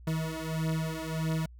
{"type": "beating tone pair", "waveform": "40% pulse", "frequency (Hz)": [159.1, 160.7], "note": ["D#3", "E3"], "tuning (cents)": [39, -44], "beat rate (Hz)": 1.6, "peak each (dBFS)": [-32, -32], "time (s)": [0.07, 1.46], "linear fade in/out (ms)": 5, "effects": ["added 60 Hz sine -47 dBFS peak until 1.59 s"]}